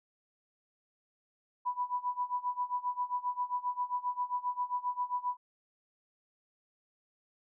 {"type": "tone with tremolo", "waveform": "sine", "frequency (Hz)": 987.8, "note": "B5", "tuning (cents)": 0, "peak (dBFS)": -28, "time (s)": [1.65, 5.37], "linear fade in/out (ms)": 20, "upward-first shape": "sine", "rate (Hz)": 7.5, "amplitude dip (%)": 90, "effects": []}